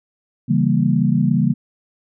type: chord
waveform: sine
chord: C# diminished seventh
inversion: none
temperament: equal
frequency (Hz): 138.59 / 164.81 / 196 / 233.1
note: C#3 / E3 / G3 / Bb3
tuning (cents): 0 / 0 / 0 / 0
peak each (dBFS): -19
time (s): 0.48-1.54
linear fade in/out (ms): 20
effects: none